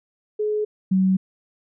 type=tone pair in turn; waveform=sine; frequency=423.7 / 188.74 Hz; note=G#4 / F#3; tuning=+35 / +35 cents; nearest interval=octave + major second; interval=1400 cents; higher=first; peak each=-20 / -15 dBFS; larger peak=second; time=0.39-0.65 / 0.91-1.17 s; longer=neither; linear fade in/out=10 ms; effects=none